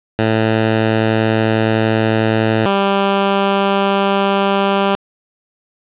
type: tone pair in turn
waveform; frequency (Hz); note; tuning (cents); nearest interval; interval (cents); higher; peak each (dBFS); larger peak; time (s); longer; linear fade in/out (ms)
10% pulse; 110.8 / 197.42; A2 / G3; +13 / +13; minor seventh; 1000; second; -4; neither; 0.19-2.66 / 2.66-4.95; first; 0
effects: resampled to 8000 Hz + 7-bit